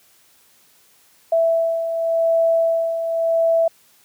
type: beating tone pair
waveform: sine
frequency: 660 / 660.89 Hz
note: E5 / E5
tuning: +2 / +4 cents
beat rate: 0.89 Hz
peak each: -24 / -16 dBFS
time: 1.32-3.68 s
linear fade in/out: 5 ms
effects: white hiss -55 dBFS RMS until 4.04 s + high-pass 80 Hz 12 dB/octave